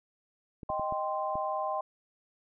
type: clicks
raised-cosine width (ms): 3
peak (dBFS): -29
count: 5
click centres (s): 0.632 / 0.701 / 0.796 / 0.924 / 1.355
type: chord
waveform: sine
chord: C minor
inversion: first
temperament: equal with one note detuned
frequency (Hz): 622.3 / 784 / 1042.9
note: Eb5 / G5 / C6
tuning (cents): 0 / 0 / -6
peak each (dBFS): -34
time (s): 0.69-1.81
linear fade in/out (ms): 5
effects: none